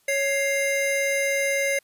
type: tone pair together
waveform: square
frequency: 554.4 / 2106 Hz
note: C#5 / C7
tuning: 0 / +11 cents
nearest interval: octave + major seventh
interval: 2311 cents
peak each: -25 dBFS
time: 0.08-1.79 s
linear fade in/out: 5 ms
effects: white hiss -64 dBFS RMS until 1.83 s + resampled to 32000 Hz